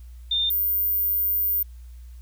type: tone pair in turn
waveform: sine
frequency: 3614 / 14498 Hz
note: A7 / A#9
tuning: +46 / -49 cents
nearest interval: 2 octaves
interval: 2405 cents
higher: second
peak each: -20 dBFS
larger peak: neither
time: 0.31-0.5 / 0.5-1.63 s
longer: second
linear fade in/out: 5 ms
effects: added 60 Hz sine -39 dBFS peak until 2.21 s + white hiss -62 dBFS RMS until 2.21 s